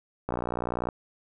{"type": "click train", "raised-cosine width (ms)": 1, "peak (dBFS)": -15, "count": 37, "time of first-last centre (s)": [0.29, 0.888], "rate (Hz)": 60.2, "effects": []}